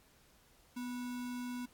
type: tone with sample-and-hold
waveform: sine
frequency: 246.9 Hz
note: B3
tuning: in tune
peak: -38 dBFS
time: 0.76-1.66 s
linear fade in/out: 10 ms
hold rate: 1225 Hz
effects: pink hiss -66 dBFS RMS until 1.73 s + AAC 64 kbps